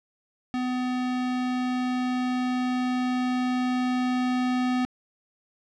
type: tone with level ramp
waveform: square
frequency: 251.5 Hz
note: B3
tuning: 32 cents sharp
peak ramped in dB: -26 to -23 dBFS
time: 0.54-4.85 s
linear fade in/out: 0 ms
effects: low-pass 4000 Hz 12 dB/octave